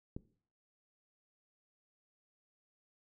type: click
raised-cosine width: 3 ms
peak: -28 dBFS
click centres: 0.165 s
effects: noise-tail reverb RT60 0.5 s tail -18 dB re dry